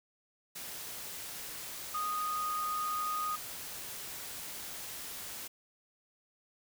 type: tone in noise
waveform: sine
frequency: 1240 Hz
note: D#6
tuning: 6 cents flat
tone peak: -32 dBFS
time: 1.94-3.36 s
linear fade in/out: 10 ms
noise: white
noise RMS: -43 dBFS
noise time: 0.55-5.48 s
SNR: +8 dB
effects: none